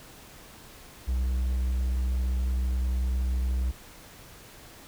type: tone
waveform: triangle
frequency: 63 Hz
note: B1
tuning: 35 cents sharp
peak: -22 dBFS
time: 1.07-3.72 s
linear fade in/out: 20 ms
effects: pink hiss -49 dBFS RMS until 4.87 s